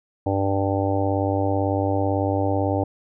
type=harmonic tone; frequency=98 Hz; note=G2; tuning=in tune; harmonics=1 / 3 / 4 / 5 / 6 / 7 / 8 / 9; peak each=-24 / -25 / -32 / -28 / -27 / -36 / -28 / -34 dBFS; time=0.26-2.84 s; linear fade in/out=5 ms; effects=none